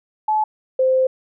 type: tone pair in turn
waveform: sine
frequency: 860 / 520 Hz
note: A5 / C5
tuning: -40 / -11 cents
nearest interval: major sixth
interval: 871 cents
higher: first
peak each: -15 / -13 dBFS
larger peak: second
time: 0.28-0.44 / 0.79-1.07 s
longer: second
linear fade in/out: 5 ms
effects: none